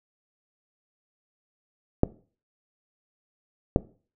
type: clicks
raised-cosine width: 2 ms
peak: -4 dBFS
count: 2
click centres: 2.034 / 3.761 s
effects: noise-tail reverb RT60 0.4 s tail -20 dB re dry